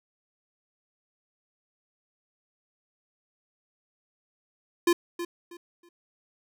square tone with echo, 345.5 Hz, F4, 19 cents flat, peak -19 dBFS, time 4.87-4.93 s, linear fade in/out 5 ms, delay 320 ms, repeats 3, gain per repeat -12 dB, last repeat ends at 5.89 s, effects none

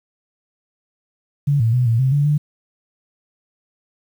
sine tone with pitch steps, 143 / 113.4 / 124.7 / 114.7 / 131.6 / 144 / 148.2 Hz, D3 / A#2 / B2 / A#2 / C3 / D3 / D3, -46 / -47 / +17 / -28 / +10 / -34 / +16 cents, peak -13 dBFS, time 1.47-2.38 s, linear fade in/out 10 ms, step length 130 ms, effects 8-bit

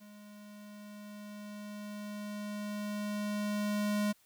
square tone with level ramp, 207.7 Hz, G#3, in tune, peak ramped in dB -52 to -29 dBFS, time 0-4.13 s, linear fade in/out 20 ms, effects white hiss -67 dBFS RMS until 4.25 s

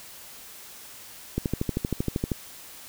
click train, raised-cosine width 3 ms, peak -12 dBFS, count 13, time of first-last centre 1.38-2.317 s, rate 12.8 Hz, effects white hiss -45 dBFS RMS until 2.88 s

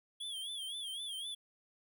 square tone with vibrato, 3309 Hz, G#7, 7 cents flat, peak -40 dBFS, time 0.2-1.35 s, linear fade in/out 10 ms, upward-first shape sine, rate 3.9 Hz, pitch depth 110 cents each way, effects none

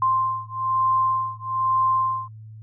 sine beating tone pair, 1046.5 / 1047.6 Hz, C6 / C6, 0 / +2 cents, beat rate 1.1 Hz, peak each -23 dBFS, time 0.02-2.28 s, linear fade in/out 2 ms, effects noise-tail reverb RT60 0.1 s tail -24 dB re dry + added 109 Hz sine -38 dBFS peak until 2.62 s

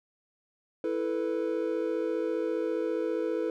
triangle chord, E suspended fourth, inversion none, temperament just, 329.6 / 439.5 / 494.4 Hz, E4 / A4 / B4, 0 / -2 / +2 cents, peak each -30 dBFS, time 0.84-3.5 s, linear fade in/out 2 ms, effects none

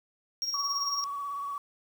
triangle tone with tremolo, 5588 Hz, F8, in tune, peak -26 dBFS, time 0.42-1.04 s, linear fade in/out 0 ms, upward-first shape sine, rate 18 Hz, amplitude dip 60%
sine tone with vibrato, 1131 Hz, C#6, 34 cents sharp, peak -32 dBFS, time 0.54-1.58 s, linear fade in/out 2 ms, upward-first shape triangle, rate 17 Hz, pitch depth 35 cents each way
effects 9-bit

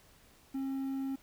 triangle tone with quantisation, 269.4 Hz, C#4, 49 cents flat, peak -31 dBFS, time 0.54-1.16 s, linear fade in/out 10 ms, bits 10, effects pink hiss -62 dBFS RMS until 1.22 s

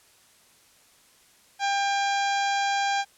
harmonic tone with a mistuned harmonic, 797 Hz, G5, 28 cents sharp, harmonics 1 / 2 / 3 / 4 / 5 / 6 / 7 / 8 / 9, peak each -24 / -30 / -34 / -36 / -38 / -40 / -41 / -42 / -43 dBFS, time 1.59-3.05 s, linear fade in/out 50 ms, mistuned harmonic 4, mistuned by +35 cents, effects white hiss -58 dBFS RMS until 3.17 s + low-pass 11000 Hz 12 dB/octave

